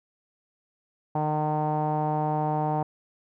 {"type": "tone with low-pass filter", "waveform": "sawtooth", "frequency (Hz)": 152.5, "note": "D#3", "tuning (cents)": -34, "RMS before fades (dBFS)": -26, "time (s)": [1.15, 2.83], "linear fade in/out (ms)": 5, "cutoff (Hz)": 830, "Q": 8.7, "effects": []}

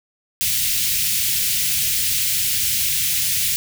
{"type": "band-stop noise", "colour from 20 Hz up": "white", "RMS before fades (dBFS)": -20, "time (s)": [0.41, 3.56], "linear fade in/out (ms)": 0, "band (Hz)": [170, 2200], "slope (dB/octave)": 24, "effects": []}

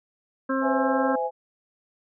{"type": "harmonic tone", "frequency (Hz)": 266.2, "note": "C4", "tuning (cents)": 30, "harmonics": [1, 2, 4, 5, 6], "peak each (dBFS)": [-25, -28, -31, -32, -33], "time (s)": [0.49, 1.16], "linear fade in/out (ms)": 10}
{"type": "chord", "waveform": "sine", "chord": "C augmented", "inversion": "none", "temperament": "equal with one note detuned", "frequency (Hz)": [511.9, 659.3, 830.6], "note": ["C5", "E5", "G#5"], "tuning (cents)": [-38, 0, 0], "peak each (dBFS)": [-27, -32, -27], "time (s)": [0.61, 1.31], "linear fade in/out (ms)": 50}
{"effects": []}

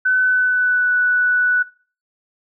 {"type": "tone with pitch glide", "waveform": "sine", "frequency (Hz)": [1511, 1481.6], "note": ["F#6", "F#6"], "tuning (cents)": [36, 2], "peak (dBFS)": -13, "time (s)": [0.05, 1.63], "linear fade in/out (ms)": 10, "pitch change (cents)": -34, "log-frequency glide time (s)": [0.2, 0.93], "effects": ["noise-tail reverb RT60 0.4 s tail -21 dB re dry"]}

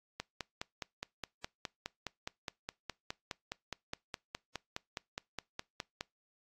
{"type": "click train", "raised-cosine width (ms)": 0.2, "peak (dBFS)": -20, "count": 29, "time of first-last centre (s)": [0.2, 6.009], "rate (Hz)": 4.82, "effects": ["noise-tail reverb RT60 0.2 s tail -25 dB re dry", "AAC 48 kbps"]}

